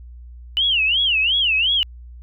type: tone with vibrato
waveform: sine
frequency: 2915 Hz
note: F#7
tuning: 26 cents flat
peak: -15 dBFS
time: 0.57-1.83 s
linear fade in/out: 0 ms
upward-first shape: sine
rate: 2.8 Hz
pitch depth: 240 cents each way
effects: added 60 Hz sine -36 dBFS peak until 2.22 s